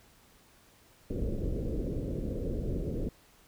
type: low-pass noise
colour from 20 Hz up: pink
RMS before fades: -33 dBFS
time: 1.1-3.09 s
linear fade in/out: 5 ms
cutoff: 530 Hz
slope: 48 dB/octave
effects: pink hiss -61 dBFS RMS until 3.47 s